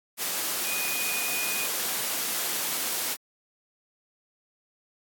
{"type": "tone in noise", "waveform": "sine", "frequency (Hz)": 2474, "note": "D#7", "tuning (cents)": -10, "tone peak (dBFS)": -31, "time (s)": [0.64, 1.68], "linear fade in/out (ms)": 50, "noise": "white", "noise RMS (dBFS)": -29, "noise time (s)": [0.17, 3.17], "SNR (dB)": -5, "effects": ["high-pass 200 Hz 12 dB/octave", "AAC 64 kbps"]}